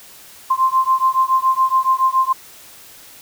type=beating tone pair; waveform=sine; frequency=1046.5 / 1053.6 Hz; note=C6 / C6; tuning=0 / +12 cents; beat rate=7.1 Hz; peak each=-16 dBFS; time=0.5-2.33 s; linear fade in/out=10 ms; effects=white hiss -42 dBFS RMS until 3.21 s